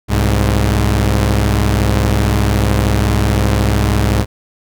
sawtooth tone pair together, 64.73 / 103.83 Hz, C2 / G#2, -18 / 0 cents, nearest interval minor sixth, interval 818 cents, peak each -10 dBFS, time 0.08-4.26 s, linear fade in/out 50 ms, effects none

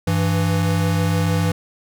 square tone pair together, 98.22 / 165.8 Hz, G2 / E3, +4 / +10 cents, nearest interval major sixth, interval 906 cents, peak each -20 dBFS, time 0.07-1.52 s, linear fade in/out 5 ms, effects none

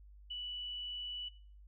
sine tone, 2959 Hz, F#7, 1 cent flat, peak -39 dBFS, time 0.3-1.29 s, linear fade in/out 10 ms, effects noise-tail reverb RT60 0.4 s tail -17 dB re dry + added 50 Hz sine -54 dBFS peak until 1.67 s

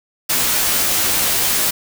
white noise with comb filter, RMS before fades -17 dBFS, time 0.29-1.71 s, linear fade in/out 10 ms, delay 14 ms, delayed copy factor -0.8, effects none

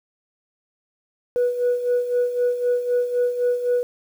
sine tone with tremolo, 489.5 Hz, B4, 15 cents flat, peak -14 dBFS, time 1.36-3.83 s, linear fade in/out 0 ms, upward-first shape sine, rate 3.9 Hz, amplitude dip 70%, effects tanh soft clip ceiling -14 dBFS + 8-bit

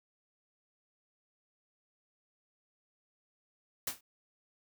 white noise with exponential decay, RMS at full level -30 dBFS, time 3.87-4.01 s, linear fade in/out 5 ms, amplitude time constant 30 ms, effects none

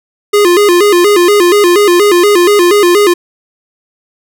square tone with vibrato, 380.3 Hz, F#4, 48 cents sharp, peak -5 dBFS, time 0.33-3.14 s, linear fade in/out 10 ms, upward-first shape square, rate 4.2 Hz, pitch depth 140 cents each way, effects none

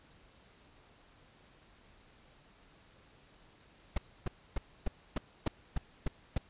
brown noise bursts, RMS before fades -30 dBFS, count 9, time 3.96-6.38 s, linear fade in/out 5 ms, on 20 ms, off 280 ms, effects pink hiss -62 dBFS RMS until 6.49 s + resampled to 8000 Hz

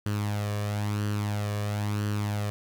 sawtooth tone with flanger, 103.83 Hz, G#2, in tune, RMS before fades -29 dBFS, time 0.06-2.5 s, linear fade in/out 0 ms, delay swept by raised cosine 0.66 to 1.76 ms, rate 1 Hz, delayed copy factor +0.55, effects none

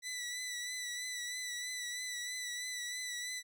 15% pulse tone with vibrato, 1975.5 Hz, B6, in tune, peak -32 dBFS, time 0.02-3.43 s, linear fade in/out 50 ms, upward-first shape triangle, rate 3.1 Hz, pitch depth 38 cents each way, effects none

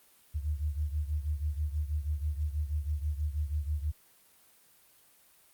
sine beating tone pair, 73.42 / 79.62 Hz, D2 / D#2, 0 / +40 cents, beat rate 6.2 Hz, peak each -31 / -35 dBFS, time 0.34-3.92 s, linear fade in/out 20 ms, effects white hiss -62 dBFS RMS until 5.53 s + Opus 32 kbps

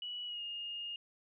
sine tone with pitch glide, 2938 to 2840 Hz, F#7 to F7, -13 to +28 cents, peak -39 dBFS, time 0.02-0.96 s, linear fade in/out 2 ms, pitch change -59 cents, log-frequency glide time 0.25-0.42 s, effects none

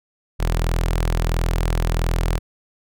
sawtooth tone with notch filter, 41.48 Hz, E1, 12 cents sharp, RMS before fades -20 dBFS, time 0.39-2.39 s, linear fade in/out 20 ms, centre 250 Hz, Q 2, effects none

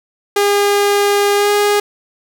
sawtooth tone with pitch glide, 406.1 to 411.8 Hz, G#4 to G#4, -39 to -15 cents, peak -7 dBFS, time 0.36-1.8 s, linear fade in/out 5 ms, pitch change +24 cents, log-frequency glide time 1.35-1.51 s, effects none

